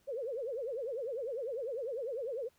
sine tone with vibrato, 500 Hz, B4, 21 cents sharp, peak -35 dBFS, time 0.07-2.49 s, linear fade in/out 20 ms, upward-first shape triangle, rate 10 Hz, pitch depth 280 cents each way, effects pink hiss -71 dBFS RMS until 2.58 s

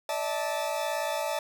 40% pulse chord, D suspended second, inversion none, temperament equal with one note detuned, 587.3 / 645.3 / 880 Hz, D5 / E5 / A5, 0 / -37 / 0 cents, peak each -32 dBFS, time 0.09-1.39 s, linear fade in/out 2 ms, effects none

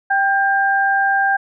sine tone pair together, 784.8 / 1597 Hz, G5 / G6, +2 / +32 cents, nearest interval octave, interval 1230 cents, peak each -16 dBFS, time 0.1-1.37 s, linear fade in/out 10 ms, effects none

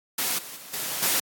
white noise with level steps, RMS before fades -26 / -39 / -43 / -30 / -23 dBFS, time 0.18-1.2 s, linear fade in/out 5 ms, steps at 0.38 / 0.56 / 0.73 / 1.02 s, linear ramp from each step 10 ms, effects high-pass 150 Hz 12 dB/octave + AAC 64 kbps

